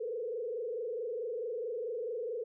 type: tone with frequency modulation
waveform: sine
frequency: 466.2 Hz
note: A#4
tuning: in tune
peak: -34 dBFS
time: 0-2.44 s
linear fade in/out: 10 ms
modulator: 24.6 Hz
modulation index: 1.6
effects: none